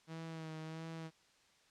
sawtooth tone with vibrato, 160.6 Hz, E3, 45 cents flat, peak -40 dBFS, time 0.07-1.11 s, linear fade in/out 50 ms, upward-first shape sine, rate 1.5 Hz, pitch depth 31 cents each way, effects white hiss -69 dBFS RMS until 1.7 s + low-pass 6000 Hz 12 dB/octave

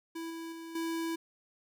square tone with level steps, 329.6 Hz, E4, in tune, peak -38 / -40 / -43 / -33 dBFS, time 0.15-1.16 s, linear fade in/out 10 ms, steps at 0.3 / 0.52 / 0.75 s, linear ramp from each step 5 ms, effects none

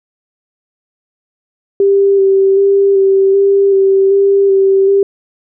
sine tone with vibrato, 392 Hz, G4, in tune, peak -6 dBFS, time 1.8-5.03 s, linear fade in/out 2 ms, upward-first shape square, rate 1.3 Hz, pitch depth 17 cents each way, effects none

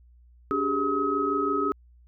sine tone cluster, 286 / 387.3 / 413.2 / 1274 Hz, D4 / G4 / G#4 / D#6, -46 / -21 / -9 / +41 cents, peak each -29 / -30 / -30 / -26 dBFS, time 0.51-1.72 s, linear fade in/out 0 ms, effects added 60 Hz sine -52 dBFS peak until 2.07 s

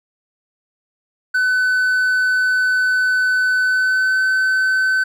triangle tone with pitch glide, 1507 to 1524.5 Hz, F#6 to G6, +31 to -49 cents, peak -12 dBFS, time 1.34-5.04 s, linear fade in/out 10 ms, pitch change +20 cents, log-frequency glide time 3.62-4.21 s, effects none

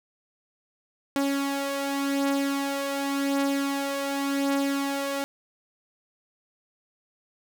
sawtooth beating tone pair, 277.2 / 278.09 Hz, C#4 / C#4, 0 / +6 cents, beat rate 0.89 Hz, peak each -27 / -22 dBFS, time 1.16-5.24 s, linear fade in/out 0 ms, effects none

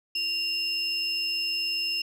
sine tone pair together, 2787 / 5234 Hz, F7 / E8, -4 / -13 cents, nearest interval major seventh, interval 1091 cents, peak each -27 dBFS, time 0.15-2.02 s, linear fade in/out 5 ms, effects tanh soft clip ceiling -22 dBFS

